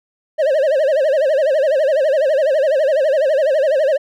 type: tone with vibrato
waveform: triangle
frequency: 577 Hz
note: D5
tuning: 31 cents flat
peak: -10 dBFS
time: 0.38-3.98 s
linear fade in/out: 20 ms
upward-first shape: sine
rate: 12 Hz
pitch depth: 180 cents each way
effects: none